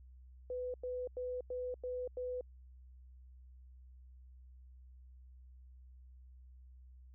sine tone bursts, 500 Hz, B4, 21 cents sharp, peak -37 dBFS, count 6, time 0.5-2.41 s, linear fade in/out 2 ms, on 240 ms, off 94 ms, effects added 63 Hz sine -54 dBFS peak until 7.14 s

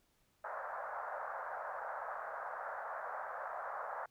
pink band-pass noise, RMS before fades -43 dBFS, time 0.44-4.06 s, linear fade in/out 5 ms, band 570 to 1600 Hz, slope 48 dB/octave, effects pink hiss -75 dBFS RMS until 4.1 s

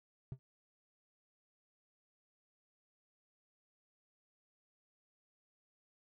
triangle tone with exponential decay, 130.81 Hz, C3, in tune, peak -34 dBFS, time 0.32-0.39 s, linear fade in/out 0 ms, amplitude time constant 15 ms, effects none

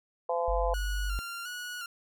harmonic tone, 170.5 Hz, F3, 41 cents flat, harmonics 3 / 4 / 5 / 6, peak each -30 / -32 / -34 / -36 dBFS, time 0.29-0.74 s, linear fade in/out 5 ms
sine tone, 49 Hz, G1, in tune, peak -29 dBFS, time 0.48-1.19 s, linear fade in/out 0 ms
sawtooth tone with vibrato, 1424 Hz, F6, 33 cents sharp, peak -33 dBFS, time 0.74-1.86 s, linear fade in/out 2 ms, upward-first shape square, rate 1.4 Hz, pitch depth 45 cents each way
effects none

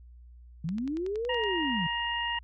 sine linear two-way sweep, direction up then down, 149.4 to 509 to 149.4 Hz, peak -29 dBFS, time 0.64-1.87 s, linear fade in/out 5 ms, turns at 1.31 s
click train, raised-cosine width 0.2 ms, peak -29 dBFS, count 9, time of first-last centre 0.69-1.438 s, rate 10.7 Hz
harmonic tone, 943 Hz, A#5, 20 cents sharp, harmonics 1 / 2 / 3, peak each -33 / -33 / -33 dBFS, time 1.29-2.39 s, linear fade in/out 5 ms
effects added 60 Hz sine -48 dBFS peak until 2.43 s

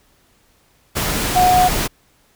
sine tone in noise, 729 Hz, F#5, 26 cents flat, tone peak -10 dBFS, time 1.35-1.69 s, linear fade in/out 20 ms, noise pink, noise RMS -20 dBFS, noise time 0.95-1.88 s, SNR +7 dB, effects pink hiss -57 dBFS RMS until 2.35 s

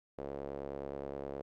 sawtooth tone with band-pass filter, 69.6 Hz, C#2, 8 cents sharp, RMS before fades -42 dBFS, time 0.18-1.42 s, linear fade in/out 5 ms, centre 500 Hz, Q 2.5, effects none

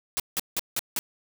white noise bursts, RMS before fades -27 dBFS, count 5, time 0.17-0.99 s, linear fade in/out 0 ms, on 28 ms, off 170 ms, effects none

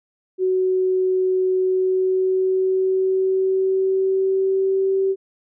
sine tone with pitch glide, 372.6 to 385.7 Hz, F#4 to G4, +12 to -28 cents, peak -16 dBFS, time 0.38-5.16 s, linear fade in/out 50 ms, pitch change +60 cents, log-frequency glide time 1.58-5.02 s, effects none

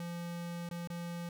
square tone with dropouts, 171.9 Hz, F3, 27 cents flat, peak -39 dBFS, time 0-1.29 s, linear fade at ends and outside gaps 2 ms, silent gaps 0.69-0.711 / 0.874-0.901 s, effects none

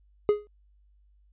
triangle tone with exponential decay, 416.3 Hz, G#4, 4 cents sharp, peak -13 dBFS, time 0.29-0.47 s, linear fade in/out 0 ms, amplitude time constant 38 ms, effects added 50 Hz sine -58 dBFS peak until 1.32 s + resampled to 8000 Hz

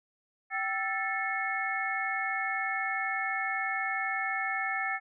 sine tone cluster, 774 / 1325 / 1764 / 2183 Hz, G5 / E6 / A6 / C#7, -22 / +9 / +4 / -27 cents, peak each -35 / -37 / -33 / -34 dBFS, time 0.5-5 s, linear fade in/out 50 ms, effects none

